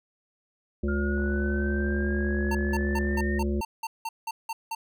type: harmonic tone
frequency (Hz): 71.3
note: C#2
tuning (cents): +49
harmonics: 1 / 3 / 5 / 7 / 8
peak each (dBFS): -27 / -29 / -31 / -43 / -41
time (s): 0.83-3.61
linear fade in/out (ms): 5
type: linear sweep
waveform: sine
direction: up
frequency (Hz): 1406 to 1844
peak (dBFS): -33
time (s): 0.88-3.39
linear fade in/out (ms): 5
type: click train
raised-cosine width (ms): 1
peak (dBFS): -34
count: 100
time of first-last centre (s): 1.18-3.172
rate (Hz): 49.7
type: tone bursts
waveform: square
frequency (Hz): 906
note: A#5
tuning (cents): -50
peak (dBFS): -30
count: 11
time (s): 2.51-4.75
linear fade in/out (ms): 5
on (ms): 40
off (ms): 180
effects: none